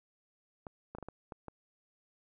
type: clicks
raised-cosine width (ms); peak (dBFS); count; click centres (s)
1; -29; 7; 0.668 / 0.95 / 0.985 / 1.027 / 1.086 / 1.322 / 1.483
effects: none